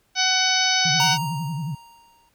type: harmonic tone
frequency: 749 Hz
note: F#5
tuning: 21 cents sharp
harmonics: 1 / 2 / 3 / 4 / 5 / 6 / 7 / 8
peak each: -26 / -26 / -26 / -26 / -26 / -26 / -26 / -26 dBFS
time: 0.15-1.18 s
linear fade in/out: 50 ms
type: tone with vibrato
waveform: sine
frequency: 152.1 Hz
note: D#3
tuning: 39 cents flat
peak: -25 dBFS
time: 0.85-1.75 s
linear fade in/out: 5 ms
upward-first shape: sine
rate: 11 Hz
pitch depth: 210 cents each way
type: tone with exponential decay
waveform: square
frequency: 932.3 Hz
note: A#5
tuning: in tune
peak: -20 dBFS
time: 1-2.29 s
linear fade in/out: 0 ms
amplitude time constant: 280 ms
effects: pink hiss -65 dBFS RMS until 2.34 s